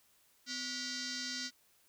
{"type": "tone with frequency modulation", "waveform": "sine", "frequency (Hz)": 253.9, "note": "B3", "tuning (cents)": 48, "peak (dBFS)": -37, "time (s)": [0.46, 1.51], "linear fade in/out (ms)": 50, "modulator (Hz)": 852, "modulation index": 6.9, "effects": ["white hiss -69 dBFS RMS until 1.88 s"]}